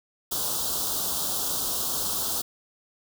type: band-stop noise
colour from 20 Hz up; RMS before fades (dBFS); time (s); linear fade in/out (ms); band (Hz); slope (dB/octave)
white; -28; 0.31-2.42; 10; 1400 to 3200; 48
effects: none